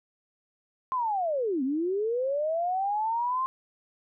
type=linear two-way sweep; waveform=sine; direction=down then up; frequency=1061 to 251.5 to 1061 Hz; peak=-25 dBFS; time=0.92-3.46 s; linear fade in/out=0 ms; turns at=1.63 s; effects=none